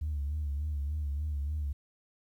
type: tone with vibrato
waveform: sine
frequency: 73.42 Hz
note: D2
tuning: in tune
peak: -29 dBFS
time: 0.01-1.73 s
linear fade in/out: 10 ms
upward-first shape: sine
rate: 3.4 Hz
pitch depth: 78 cents each way
effects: tanh soft clip ceiling -27 dBFS + 11-bit